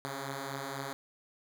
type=beating tone pair; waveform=5% pulse; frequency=134.5 / 138.5 Hz; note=C3 / C#3; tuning=+48 / -1 cents; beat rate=4 Hz; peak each=-31 / -27 dBFS; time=0.05-0.93 s; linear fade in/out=0 ms; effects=none